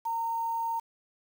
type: tone with quantisation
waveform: sine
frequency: 918 Hz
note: A#5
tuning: 27 cents flat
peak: -28 dBFS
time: 0.05-0.8 s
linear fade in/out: 10 ms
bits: 8
effects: none